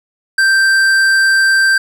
sine tone with tanh clipping, 1568 Hz, G6, in tune, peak -10 dBFS, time 0.38-1.78 s, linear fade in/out 5 ms, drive 13 dB, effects none

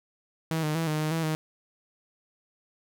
sawtooth tone with pitch steps, 161.2 / 152.7 / 163.9 / 153.5 / 154.5 / 163.3 / 156.4 Hz, E3 / D#3 / E3 / D#3 / D#3 / E3 / D#3, -38 / -32 / -10 / -23 / -12 / -16 / +9 cents, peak -22 dBFS, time 0.51-1.35 s, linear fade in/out 0 ms, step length 120 ms, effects none

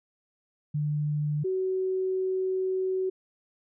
sine tone pair in turn, 148.9 / 375.6 Hz, D3 / F#4, +24 / +26 cents, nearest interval octave + major third, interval 1602 cents, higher second, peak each -25 dBFS, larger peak neither, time 0.74-1.44 / 1.44-3.1 s, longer second, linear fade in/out 10 ms, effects none

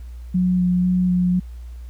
sine tone with vibrato, 180.7 Hz, F#3, 41 cents flat, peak -15 dBFS, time 0.34-1.4 s, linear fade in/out 10 ms, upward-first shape square, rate 2 Hz, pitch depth 11 cents each way, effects added 60 Hz sine -32 dBFS peak until 1.89 s + pink hiss -57 dBFS RMS until 1.89 s

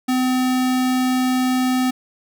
square tone, 255.3 Hz, C4, 42 cents flat, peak -17 dBFS, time 0.08-1.91 s, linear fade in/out 10 ms, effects none

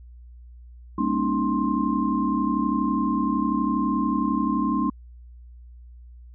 sine tone cluster, 202.9 / 235.6 / 276.5 / 308 / 1055 Hz, G#3 / A#3 / C#4 / D#4 / C6, -40 / +19 / -4 / -17 / +14 cents, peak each -27 dBFS, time 0.98-4.9 s, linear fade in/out 5 ms, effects added 60 Hz sine -42 dBFS peak until 6.34 s

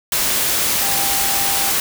sine tone in noise, 792 Hz, G5, 18 cents sharp, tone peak -26 dBFS, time 0.82-1.71 s, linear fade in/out 2 ms, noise white, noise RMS -18 dBFS, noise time 0.12-1.8 s, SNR -11 dB, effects none

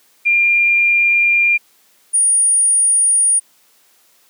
sine tone pair in turn, 2397 / 9558 Hz, D7 / D9, +35 / +29 cents, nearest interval 2 octaves, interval 2394 cents, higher second, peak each -10 dBFS, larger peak neither, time 0.25-1.58 / 2.13-3.4 s, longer first, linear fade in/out 20 ms, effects white hiss -54 dBFS RMS until 4.29 s + high-pass 200 Hz 12 dB/octave

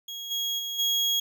35% pulse tone with level steps, 3300 Hz, G#7, 12 cents flat, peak -33 / -25 / -29 / -21 dBFS, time 0.08-1.2 s, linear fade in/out 5 ms, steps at 0.3 / 0.58 / 0.78 s, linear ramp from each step 20 ms, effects none

